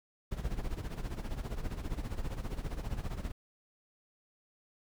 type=noise with tremolo; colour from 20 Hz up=brown; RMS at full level=-34 dBFS; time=0.31-3.32 s; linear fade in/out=10 ms; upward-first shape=sine; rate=15 Hz; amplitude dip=75%; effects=none